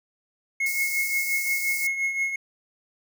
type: tone with tremolo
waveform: triangle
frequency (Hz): 2169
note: C#7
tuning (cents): -38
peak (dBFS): -19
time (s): 0.6-2.36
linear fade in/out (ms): 5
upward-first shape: triangle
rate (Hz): 5.7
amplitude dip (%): 65
type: high-pass noise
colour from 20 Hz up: white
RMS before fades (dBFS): -32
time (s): 0.66-1.87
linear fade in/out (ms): 2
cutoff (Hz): 4500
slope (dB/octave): 96
effects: none